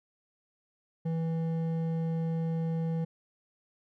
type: tone with hard clipping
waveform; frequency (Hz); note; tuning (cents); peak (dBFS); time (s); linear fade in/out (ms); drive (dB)
sine; 163.7; E3; -12; -30; 1.05-3.05; 10; 8
effects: none